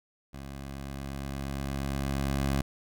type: tone with level ramp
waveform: 15% pulse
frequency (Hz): 68.6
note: C#2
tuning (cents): -17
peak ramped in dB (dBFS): -34 to -19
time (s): 0.33-2.62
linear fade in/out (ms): 10
effects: none